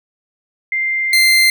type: tone pair in turn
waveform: sine / 30% pulse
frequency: 2094 / 2085 Hz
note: C7 / C7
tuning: +1 / -7 cents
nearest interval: unison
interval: 8 cents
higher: first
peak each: -15 / -6 dBFS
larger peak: second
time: 0.72-1.13 / 1.13-1.5 s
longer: first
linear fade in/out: 2 ms
effects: none